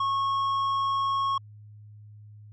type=tone with tanh clipping; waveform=triangle; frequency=1096 Hz; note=C#6; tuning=20 cents flat; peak=-25 dBFS; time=0-1.38 s; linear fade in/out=5 ms; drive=11 dB; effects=added 105 Hz sine -45 dBFS peak until 2.52 s